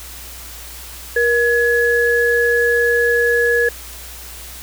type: tone pair together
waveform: sine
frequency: 474 / 1689.1 Hz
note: A#4 / G#6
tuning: +29 / +29 cents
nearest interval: octave + minor seventh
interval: 2200 cents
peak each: -15 dBFS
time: 1.16-3.69 s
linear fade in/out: 5 ms
effects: added 60 Hz sine -37 dBFS peak until 4.62 s + white hiss -35 dBFS RMS until 4.62 s